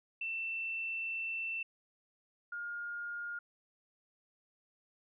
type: tone pair in turn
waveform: sine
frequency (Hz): 2678 / 1418.6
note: E7 / F6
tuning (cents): +27 / +27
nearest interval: major seventh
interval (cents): 1100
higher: first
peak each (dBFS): -35 / -38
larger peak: first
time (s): 0.21-1.63 / 2.52-3.39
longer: first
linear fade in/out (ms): 5
effects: none